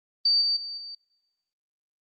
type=tone with level steps; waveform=sine; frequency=4616 Hz; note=D8; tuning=31 cents flat; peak=-18 / -21 / -32 / -36 dBFS; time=0.25-0.95 s; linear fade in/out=5 ms; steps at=0.41 / 0.56 / 0.77 s; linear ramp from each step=10 ms; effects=noise-tail reverb RT60 1.0 s tail -22 dB re dry + Opus 24 kbps